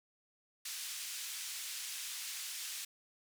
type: band-pass noise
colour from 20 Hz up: white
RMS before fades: -43 dBFS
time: 0.65-2.85 s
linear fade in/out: 5 ms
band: 2200 to 9400 Hz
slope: 12 dB/octave
effects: none